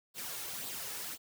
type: noise with flanger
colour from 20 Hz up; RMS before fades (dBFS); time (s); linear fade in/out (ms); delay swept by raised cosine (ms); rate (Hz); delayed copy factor
white; -41; 0.14-1.18; 50; 0.23 to 2.33; 1.9; +0.5
effects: high-pass 100 Hz 12 dB/octave